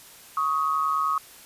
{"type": "tone pair together", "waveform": "sine", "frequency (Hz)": [1108.7, 1258.7], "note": ["C#6", "D#6"], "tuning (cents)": [0, 20], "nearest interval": "major second", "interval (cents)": 220, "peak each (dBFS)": [-25, -24], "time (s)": [0.37, 1.18], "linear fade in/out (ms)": 2, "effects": ["white hiss -48 dBFS RMS until 1.45 s", "resampled to 32000 Hz"]}